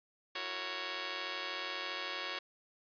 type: chord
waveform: 5% pulse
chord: F# dominant seventh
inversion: third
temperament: just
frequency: 333 / 370 / 462.5 / 555 Hz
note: E4 / F#4 / A#4 / C#5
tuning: +18 / 0 / -14 / +2 cents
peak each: -36 / -33 / -35 / -30 dBFS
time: 0.35-2.39 s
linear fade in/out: 5 ms
effects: resampled to 11025 Hz